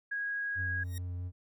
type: tone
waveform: sine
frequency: 1648 Hz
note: G#6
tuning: 14 cents flat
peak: -32 dBFS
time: 0.11-0.84 s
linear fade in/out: 10 ms
type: tone with vibrato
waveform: triangle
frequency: 89.2 Hz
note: F2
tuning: 37 cents sharp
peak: -33 dBFS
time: 0.55-1.32 s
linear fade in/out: 50 ms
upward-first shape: sine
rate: 4.6 Hz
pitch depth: 11 cents each way
type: tone with exponential growth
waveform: 5% pulse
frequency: 1876 Hz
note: A#6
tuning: 11 cents sharp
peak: -31 dBFS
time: 0.8-0.98 s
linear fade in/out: 2 ms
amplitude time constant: 38 ms
effects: none